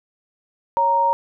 sine tone pair together, 554.3 / 932.3 Hz, C#5 / A#5, 0 / 0 cents, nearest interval major sixth, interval 900 cents, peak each -24 / -15 dBFS, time 0.77-1.13 s, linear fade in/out 0 ms, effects none

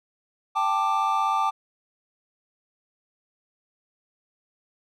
triangle chord, G suspended second, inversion none, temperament equal with one note detuned, 784 / 880 / 1182.1 Hz, G5 / A5 / D6, 0 / 0 / +11 cents, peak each -25 / -24 / -22 dBFS, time 0.55-1.51 s, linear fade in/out 20 ms, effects none

